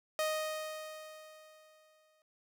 sawtooth tone with exponential decay, 622.3 Hz, D#5, in tune, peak -26 dBFS, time 0.19-2.22 s, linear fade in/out 1 ms, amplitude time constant 440 ms, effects none

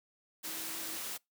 sine tone in noise, 321.9 Hz, E4, 41 cents flat, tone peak -51 dBFS, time 0.45-0.98 s, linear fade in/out 20 ms, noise white, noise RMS -40 dBFS, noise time 0.43-1.18 s, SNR -14 dB, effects noise-tail reverb RT60 0.2 s tail -26 dB re dry + high-pass 150 Hz 12 dB/octave

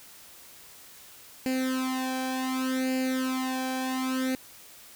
sawtooth tone with flanger, 259.5 Hz, C4, 14 cents flat, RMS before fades -29 dBFS, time 1.46-4.35 s, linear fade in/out 0 ms, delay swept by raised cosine 0.42 to 1.26 ms, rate 0.67 Hz, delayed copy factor +0.95, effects white hiss -50 dBFS RMS until 4.95 s

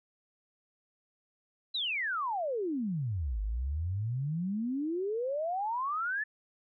sine exponential two-way sweep, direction down then up, 4090 to 49 to 1780 Hz, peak -30 dBFS, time 1.74-6.24 s, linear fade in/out 10 ms, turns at 3.41 s, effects none

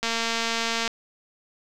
click train, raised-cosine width 0.2 ms, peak -9 dBFS, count 195, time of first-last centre 0.03-0.877 s, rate 229 Hz, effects none

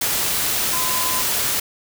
sine tone in noise, 1018 Hz, C6, 48 cents flat, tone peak -26 dBFS, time 0.73-1.22 s, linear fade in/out 5 ms, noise white, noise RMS -21 dBFS, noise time 0.01-1.6 s, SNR -8 dB, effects none

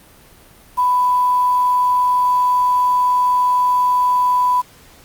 sine tone with quantisation, 994 Hz, B5, 11 cents sharp, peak -12 dBFS, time 0.77-4.62 s, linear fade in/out 20 ms, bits 6, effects pink hiss -46 dBFS RMS until 5.04 s + Opus 32 kbps

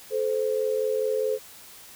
sine tone pair together, 433.2 / 518 Hz, A4 / C5, -27 / -17 cents, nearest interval minor third, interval 310 cents, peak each -25 / -26 dBFS, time 0.1-1.39 s, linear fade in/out 50 ms, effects white hiss -47 dBFS RMS until 1.95 s

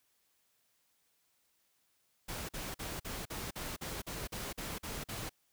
pink noise bursts, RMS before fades -41 dBFS, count 12, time 2.28-5.295 s, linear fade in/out 10 ms, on 210 ms, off 45 ms, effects white hiss -75 dBFS RMS until 5.52 s

